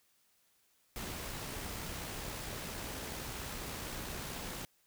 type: noise with amplitude modulation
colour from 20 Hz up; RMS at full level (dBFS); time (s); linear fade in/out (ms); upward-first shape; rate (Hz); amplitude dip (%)
pink; -41; 0.96-4.65; 0; sine; 64.4; 25
effects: white hiss -72 dBFS RMS until 4.86 s